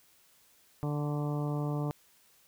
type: harmonic tone with a mistuned harmonic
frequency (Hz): 147.3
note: D3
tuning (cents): +6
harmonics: 1 / 2 / 3 / 4 / 5 / 6 / 7 / 8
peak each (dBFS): -31 / -37 / -41 / -43 / -45 / -47 / -48 / -49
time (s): 0.83-1.91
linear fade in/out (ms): 0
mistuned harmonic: 8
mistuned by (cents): -21
effects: white hiss -64 dBFS RMS until 2.47 s